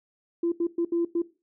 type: tone bursts at uneven times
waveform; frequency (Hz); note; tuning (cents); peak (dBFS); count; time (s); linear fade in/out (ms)
sine; 340; F4; -46; -21; 5; 0.43-0.52 / 0.6-0.67 / 0.78-0.85 / 0.92-1.05 / 1.15-1.22; 5
effects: noise-tail reverb RT60 0.3 s tail -18 dB re dry + tanh soft clip ceiling -17 dBFS